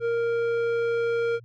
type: tone with low-pass filter sweep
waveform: square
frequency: 466.2 Hz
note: A#4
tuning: in tune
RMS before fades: -25 dBFS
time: 0-1.4 s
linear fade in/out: 50 ms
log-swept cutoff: 1400 to 2100 Hz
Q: 0.75
effects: added 118 Hz sine -46 dBFS peak until 1.44 s